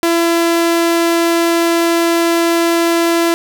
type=tone; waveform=sawtooth; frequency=336.8 Hz; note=E4; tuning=37 cents sharp; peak=-7 dBFS; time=0.03-3.34 s; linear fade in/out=0 ms; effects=none